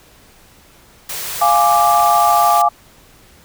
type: band-stop noise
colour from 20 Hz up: white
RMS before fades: -25 dBFS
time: 1.09-2.62 s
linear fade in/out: 5 ms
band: 180 to 360 Hz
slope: 48 dB/octave
type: chord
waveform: sine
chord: D diminished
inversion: first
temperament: equal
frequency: 698.5 / 830.6 / 1174.7 Hz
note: F5 / Ab5 / D6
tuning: 0 / 0 / 0 cents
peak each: -14 dBFS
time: 1.41-2.69 s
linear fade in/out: 10 ms
effects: pink hiss -47 dBFS RMS until 3.44 s